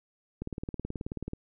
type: click train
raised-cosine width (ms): 3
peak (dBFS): -22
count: 18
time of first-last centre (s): 0.42-1.334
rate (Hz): 18.6
effects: none